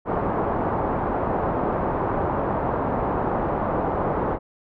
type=low-pass noise; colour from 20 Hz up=white; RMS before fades=-24 dBFS; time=0.05-4.39 s; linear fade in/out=50 ms; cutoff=1000 Hz; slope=24 dB/octave; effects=none